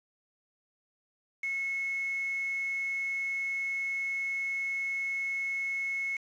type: tone with quantisation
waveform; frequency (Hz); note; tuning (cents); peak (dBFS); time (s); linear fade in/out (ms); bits
sine; 2185; C#7; -26; -30; 1.43-6.17; 5; 7
effects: low-pass 6000 Hz 12 dB/octave